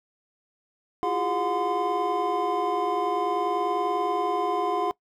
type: tone cluster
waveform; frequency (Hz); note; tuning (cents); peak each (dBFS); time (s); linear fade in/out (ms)
triangle; 338.5 / 359 / 408.6 / 722 / 1028; E4 / F4 / G#4 / F#5 / C6; +46 / +48 / -28 / -43 / -31; -31 / -31 / -28 / -26 / -27; 1.03-4.91; 0
effects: noise-tail reverb RT60 0.1 s tail -22 dB re dry